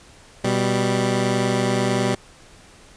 15% pulse tone pair together, 123.47 / 196 Hz, B2 / G3, 0 / 0 cents, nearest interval minor sixth, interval 800 cents, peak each -15 dBFS, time 0.44-2.15 s, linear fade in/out 5 ms, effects pink hiss -48 dBFS RMS until 2.96 s + resampled to 22050 Hz

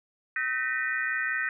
sine tone cluster, 1286 / 1536 / 1832 / 1957 / 2458 Hz, E6 / G6 / A#6 / B6 / D#7, -43 / -36 / -31 / -16 / -22 cents, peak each -39 / -31 / -30 / -33 / -39 dBFS, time 0.36-1.49 s, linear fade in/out 2 ms, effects none

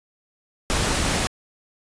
pink noise, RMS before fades -22 dBFS, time 0.7-1.27 s, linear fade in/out 0 ms, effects resampled to 22050 Hz

